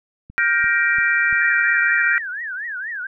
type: click train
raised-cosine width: 5 ms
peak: -26 dBFS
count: 4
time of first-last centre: 0.3-1.327 s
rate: 2.92 Hz
type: chord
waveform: sine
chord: G minor seventh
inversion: third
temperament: just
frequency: 1411.2 / 1568 / 1881.6 / 2352 Hz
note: F6 / G6 / Bb6 / D7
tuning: +18 / 0 / +16 / +2 cents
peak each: -21 / -20 / -19 / -23 dBFS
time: 0.38-2.18 s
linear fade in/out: 0 ms
type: tone with vibrato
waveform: sine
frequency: 1664 Hz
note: G#6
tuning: 3 cents sharp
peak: -25 dBFS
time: 1.41-3.07 s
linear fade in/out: 5 ms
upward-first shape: triangle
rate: 4.2 Hz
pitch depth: 280 cents each way
effects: none